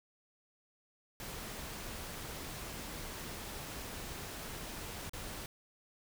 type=noise with dropouts; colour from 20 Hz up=pink; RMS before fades=-44 dBFS; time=1.2-5.46 s; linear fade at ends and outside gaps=1 ms; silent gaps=5.095-5.134 s; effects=none